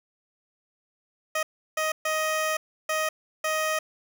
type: tone bursts at uneven times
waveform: 15% pulse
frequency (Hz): 626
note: D#5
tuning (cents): +10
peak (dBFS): -18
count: 5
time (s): 1.35-1.43 / 1.77-1.92 / 2.05-2.57 / 2.89-3.09 / 3.44-3.79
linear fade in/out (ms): 5
effects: none